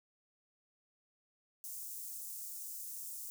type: high-pass noise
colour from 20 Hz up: white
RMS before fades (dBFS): -45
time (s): 1.64-3.3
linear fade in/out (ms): 0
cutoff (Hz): 6700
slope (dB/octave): 24
effects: none